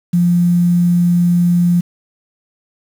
sine tone with quantisation, 174.61 Hz, F3, in tune, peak -9 dBFS, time 0.13-1.81 s, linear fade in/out 10 ms, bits 6, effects none

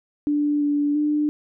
sine tone with pitch steps, 293.6 / 290.7 / 298.2 Hz, D4 / D4 / D4, 0 / -18 / +27 cents, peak -18 dBFS, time 0.27-1.29 s, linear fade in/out 0 ms, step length 340 ms, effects none

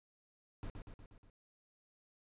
brown noise with echo, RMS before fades -43 dBFS, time 0.63-0.7 s, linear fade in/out 0 ms, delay 120 ms, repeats 5, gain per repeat -4 dB, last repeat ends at 1.3 s, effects resampled to 8000 Hz

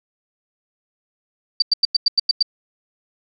sine tone bursts, 4646 Hz, D8, 20 cents flat, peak -11 dBFS, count 8, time 1.6-2.427 s, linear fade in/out 5 ms, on 22 ms, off 93 ms, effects none

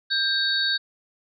sine tone cluster, 1586 / 3782 / 4472 Hz, G6 / A#7 / C#8, +20 / +24 / +14 cents, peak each -25 dBFS, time 0.1-0.78 s, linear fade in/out 20 ms, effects none

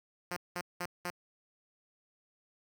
5% pulse tone bursts, 177 Hz, F3, 23 cents sharp, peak -24 dBFS, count 4, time 0.31-1.104 s, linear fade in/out 5 ms, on 56 ms, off 190 ms, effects none

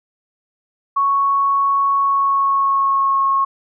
sine tone with pitch glide, 1108.7 to 1090.9 Hz, C#6 to C#6, 0 to -28 cents, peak -13 dBFS, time 0.96-3.45 s, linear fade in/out 10 ms, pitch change -28 cents, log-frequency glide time 1.97-3.22 s, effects none

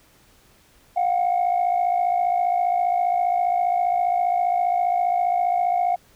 sine tone pair together, 710 / 765 Hz, F5 / G5, +28 / -42 cents, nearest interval minor second, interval 130 cents, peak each -18 / -22 dBFS, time 0.96-5.96 s, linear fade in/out 10 ms, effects tanh soft clip ceiling -14 dBFS + pink hiss -56 dBFS RMS until 6.15 s

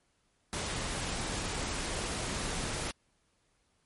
pink noise, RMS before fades -35 dBFS, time 0.53-2.91 s, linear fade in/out 0 ms, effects pink hiss -73 dBFS RMS until 3.85 s + MP3 48 kbps

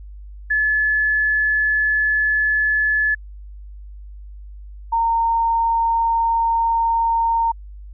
sine tone pair in turn, 1720 / 918.5 Hz, A6 / A#5, -40 / -26 cents, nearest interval major seventh, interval 1086 cents, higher first, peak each -15 dBFS, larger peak neither, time 0.5-3.15 / 4.92-7.52 s, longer first, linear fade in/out 10 ms, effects added 50 Hz sine -34 dBFS peak until 7.93 s

